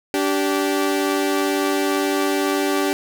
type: tone pair together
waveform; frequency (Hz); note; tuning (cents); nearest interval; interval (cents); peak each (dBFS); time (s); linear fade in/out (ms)
sawtooth; 290.1 / 388; D4 / G4; -21 / -18; perfect fourth; 503; -17; 0.14-2.93; 0
effects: none